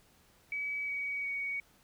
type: tone with pitch steps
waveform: sine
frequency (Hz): 2281 / 2261 / 2242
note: C#7 / C#7 / C#7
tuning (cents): +49 / +34 / +19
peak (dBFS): -33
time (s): 0.52-1.6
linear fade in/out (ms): 2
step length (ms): 360
effects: pink hiss -65 dBFS RMS until 1.83 s